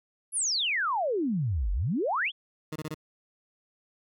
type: exponential two-way sweep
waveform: sine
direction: down then up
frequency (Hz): 11340 to 43.65 to 3552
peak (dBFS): -25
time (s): 0.32-2.32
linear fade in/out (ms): 50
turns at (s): 1.72
type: tone bursts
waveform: 20% pulse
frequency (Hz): 155.1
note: D#3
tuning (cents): -5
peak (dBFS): -28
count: 4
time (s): 2.72-2.945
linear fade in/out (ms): 5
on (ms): 39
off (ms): 23
effects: none